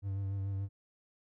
triangle tone with vibrato, 98 Hz, G2, in tune, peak -31 dBFS, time 0.02-0.69 s, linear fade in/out 50 ms, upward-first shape sine, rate 6.9 Hz, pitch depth 26 cents each way, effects none

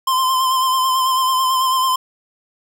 square tone with vibrato, 1039 Hz, C6, 12 cents flat, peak -15 dBFS, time 0.07-1.96 s, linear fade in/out 5 ms, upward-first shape sine, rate 9.1 Hz, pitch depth 31 cents each way, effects 7-bit

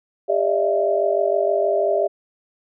sine tone cluster, 401.2 / 579 / 626 / 672 Hz, G4 / D5 / D#5 / E5, +40 / -25 / +10 / +33 cents, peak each -22 dBFS, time 0.28-2.08 s, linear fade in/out 20 ms, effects none

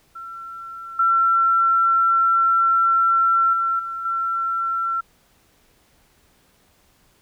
sine tone with level steps, 1352 Hz, E6, 43 cents sharp, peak -32 / -14 / -18 / -26 / -20 dBFS, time 0.15-5.01 s, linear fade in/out 10 ms, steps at 0.99 / 3.53 / 3.79 / 4.05 s, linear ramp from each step 5 ms, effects pink hiss -59 dBFS RMS until 7.21 s

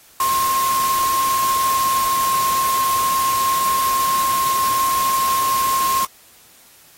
sine tone in noise, 1067 Hz, C6, 34 cents sharp, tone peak -16 dBFS, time 0.2-6.05 s, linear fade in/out 2 ms, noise white, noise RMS -25 dBFS, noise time 0.2-6.05 s, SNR +6 dB, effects white hiss -49 dBFS RMS until 6.97 s + AAC 48 kbps

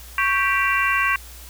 harmonic tone with a mistuned harmonic, 392 Hz, G4, in tune, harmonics 3 / 4 / 5 / 6 / 7, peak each -22 / -23 / -24 / -25 / -25 dBFS, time 0.18-1.16 s, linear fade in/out 2 ms, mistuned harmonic 3, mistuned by -96 cents, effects added 60 Hz sine -40 dBFS peak until 1.49 s + white hiss -43 dBFS RMS until 1.49 s

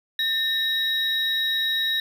triangle tone pair together, 1802 / 3818 Hz, A6 / A#7, +41 / +41 cents, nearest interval octave + minor second, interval 1300 cents, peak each -25 / -21 dBFS, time 0.19-2 s, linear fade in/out 2 ms, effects none

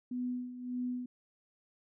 sine tone with tremolo, 248.4 Hz, B3, 10 cents sharp, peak -32 dBFS, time 0.11-1.06 s, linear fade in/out 5 ms, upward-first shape sine, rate 1.7 Hz, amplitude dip 70%, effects none

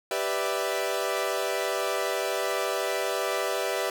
sawtooth chord, E minor seventh, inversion first, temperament equal, 392 / 493.9 / 587.3 / 659.3 Hz, G4 / B4 / D5 / E5, 0 / 0 / 0 / 0 cents, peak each -28 dBFS, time 0.11-3.9 s, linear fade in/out 2 ms, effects none

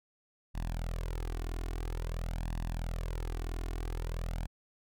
sawtooth tone with flanger, 41.5 Hz, E1, 12 cents sharp, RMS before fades -36 dBFS, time 0.54-4.47 s, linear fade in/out 20 ms, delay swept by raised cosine 1.1 to 2.8 ms, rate 0.49 Hz, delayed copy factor +0.7, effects none

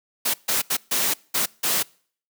white noise bursts at uneven times, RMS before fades -22 dBFS, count 6, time 0.25-0.34 / 0.48-0.62 / 0.7-0.77 / 0.91-1.14 / 1.34-1.46 / 1.63-1.83 s, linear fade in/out 10 ms, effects noise-tail reverb RT60 0.5 s tail -25 dB re dry + high-pass 150 Hz 12 dB/octave

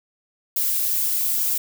violet noise with flanger, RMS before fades -22 dBFS, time 0.56-1.58 s, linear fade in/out 5 ms, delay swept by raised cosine 1.6 to 6.1 ms, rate 2.1 Hz, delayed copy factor -0.95, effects none

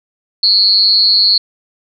sine tone with amplitude modulation, 4318 Hz, C#8, 46 cents flat, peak -3 dBFS, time 0.43-1.38 s, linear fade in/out 5 ms, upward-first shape sine, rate 201 Hz, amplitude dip 95%, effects none

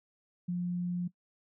sine tone, 176.9 Hz, F3, 23 cents sharp, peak -30 dBFS, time 0.48-1.08 s, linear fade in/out 10 ms, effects noise-tail reverb RT60 0.1 s tail -19 dB re dry

